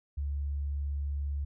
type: tone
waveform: sine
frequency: 71.2 Hz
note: C#2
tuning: 47 cents sharp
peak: -30 dBFS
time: 0.17-1.45 s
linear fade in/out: 10 ms
effects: none